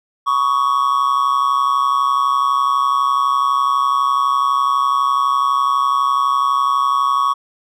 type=tone with amplitude modulation; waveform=triangle; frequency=1119 Hz; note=C#6; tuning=16 cents sharp; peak=-8 dBFS; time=0.26-7.34 s; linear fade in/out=20 ms; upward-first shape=sine; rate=132 Hz; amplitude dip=75%; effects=none